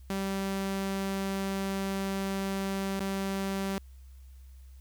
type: tone with dropouts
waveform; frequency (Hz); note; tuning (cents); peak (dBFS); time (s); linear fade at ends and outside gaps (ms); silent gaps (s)
sawtooth; 194.5; G3; -13; -26; 0.1-3.78; 0; 2.993-3.004
effects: added 65 Hz sine -47 dBFS peak until 4.8 s + white hiss -67 dBFS RMS until 4.8 s